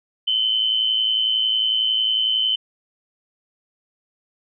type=tone pair together; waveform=sine; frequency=2960 / 3071 Hz; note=F#7 / G7; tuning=0 / -36 cents; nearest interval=minor second; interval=64 cents; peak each=-24 / -18 dBFS; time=0.27-2.56 s; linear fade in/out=10 ms; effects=none